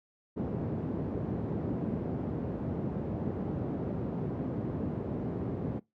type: band-pass noise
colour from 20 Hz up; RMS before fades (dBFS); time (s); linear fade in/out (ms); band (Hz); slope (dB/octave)
pink; -34; 0.36-5.8; 20; 110 to 380; 12
effects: noise-tail reverb RT60 0.2 s tail -23 dB re dry + high-pass 60 Hz 12 dB/octave